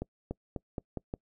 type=accelerating click train; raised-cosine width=2 ms; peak=-21 dBFS; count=6; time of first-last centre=0.02-1.139 s; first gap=290 ms; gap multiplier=0.87; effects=noise-tail reverb RT60 0.1 s tail -26 dB re dry